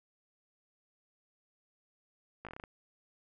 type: slowing click train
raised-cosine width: 0.5 ms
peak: -29 dBFS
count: 8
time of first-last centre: 2.45-2.638 s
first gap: 17 ms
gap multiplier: 1.15
effects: none